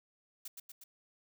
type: noise with echo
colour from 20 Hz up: blue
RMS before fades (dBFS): -44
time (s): 0.45-0.48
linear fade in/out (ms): 5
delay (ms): 120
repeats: 3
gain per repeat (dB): -3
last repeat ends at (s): 0.84
effects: none